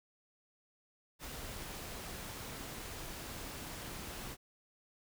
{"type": "noise", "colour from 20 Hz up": "pink", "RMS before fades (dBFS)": -45, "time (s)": [1.19, 4.37], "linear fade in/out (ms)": 50, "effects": []}